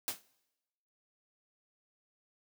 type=noise with exponential decay; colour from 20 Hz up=white; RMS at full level=-31 dBFS; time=0.08-0.22 s; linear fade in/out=0 ms; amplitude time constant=30 ms; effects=noise-tail reverb RT60 1.0 s tail -23 dB re dry + high-pass 80 Hz 12 dB/octave